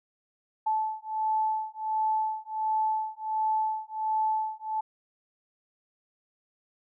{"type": "beating tone pair", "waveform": "sine", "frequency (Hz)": [870, 871.4], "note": ["A5", "A5"], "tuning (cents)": [-20, -17], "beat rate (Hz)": 1.4, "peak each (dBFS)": -29, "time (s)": [0.66, 4.81], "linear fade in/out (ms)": 10, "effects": []}